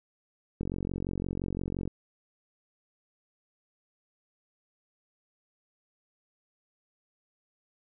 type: click train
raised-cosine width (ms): 3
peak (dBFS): -20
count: 59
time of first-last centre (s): 0.61-1.876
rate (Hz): 45.8
effects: none